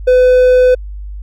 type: tone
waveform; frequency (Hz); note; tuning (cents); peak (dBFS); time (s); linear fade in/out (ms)
triangle; 504; B4; +35; -3; 0.07-0.75; 10
effects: added 50 Hz sine -23 dBFS peak until 1.22 s